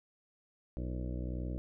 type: harmonic tone with a mistuned harmonic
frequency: 61.74 Hz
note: B1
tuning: in tune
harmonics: 1 / 2 / 3 / 4 / 5 / 6 / 7 / 8 / 9 / 10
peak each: -37 / -42 / -45 / -47 / -46 / -52 / -55 / -53 / -52 / -58 dBFS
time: 0.77-1.58 s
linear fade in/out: 0 ms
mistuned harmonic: 6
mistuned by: -100 cents
effects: none